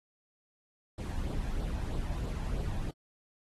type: noise with flanger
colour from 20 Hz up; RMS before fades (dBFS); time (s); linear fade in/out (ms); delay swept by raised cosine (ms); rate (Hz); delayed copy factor
brown; -34; 0.98-2.91; 5; 0.23 to 1.23; 3.1; +0.5
effects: AAC 32 kbps